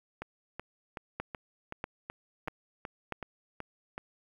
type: two click trains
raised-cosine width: 0.5 ms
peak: -23 / -19 dBFS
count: 11 / 4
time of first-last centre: 0.22-3.979 / 1.2-3.123 s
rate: 2.66 / 1.56 Hz
effects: 9-bit